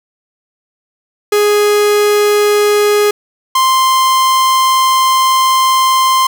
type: tone pair in turn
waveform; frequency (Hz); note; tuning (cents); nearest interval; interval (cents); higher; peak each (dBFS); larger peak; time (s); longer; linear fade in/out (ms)
45% pulse; 415.3 / 1046.5; G#4 / C6; 0 / 0; octave + major third; 1600; second; -8; neither; 1.32-3.11 / 3.55-6.27; second; 5
effects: none